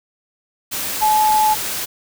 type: tone in noise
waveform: sine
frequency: 858 Hz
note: A5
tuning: 44 cents flat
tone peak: -12 dBFS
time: 1.01-1.55 s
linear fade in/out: 20 ms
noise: white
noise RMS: -24 dBFS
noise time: 0.71-1.86 s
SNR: +9 dB
effects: none